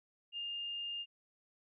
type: tone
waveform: sine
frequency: 2816 Hz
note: F7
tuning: 14 cents sharp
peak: -38 dBFS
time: 0.32-1.06 s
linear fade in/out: 50 ms
effects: none